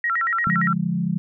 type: tone with vibrato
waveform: sine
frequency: 1600 Hz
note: G6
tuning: 35 cents sharp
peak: -19 dBFS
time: 0.04-0.73 s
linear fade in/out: 2 ms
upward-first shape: square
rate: 8.7 Hz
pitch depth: 290 cents each way
type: chord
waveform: sine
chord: D diminished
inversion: none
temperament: equal with one note detuned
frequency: 144.48 / 174.61 / 207.7 Hz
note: D3 / F3 / Ab3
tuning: -28 / 0 / 0 cents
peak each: -28 / -22 / -26 dBFS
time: 0.47-1.18 s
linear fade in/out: 0 ms
effects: none